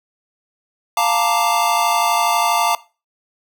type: chord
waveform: square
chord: Bb major seventh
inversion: second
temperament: equal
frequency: 698.5 / 880 / 932.3 / 1174.7 Hz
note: F5 / A5 / Bb5 / D6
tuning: 0 / 0 / 0 / 0 cents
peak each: -21 dBFS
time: 0.97-2.75 s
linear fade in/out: 2 ms
effects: noise-tail reverb RT60 0.3 s tail -18 dB re dry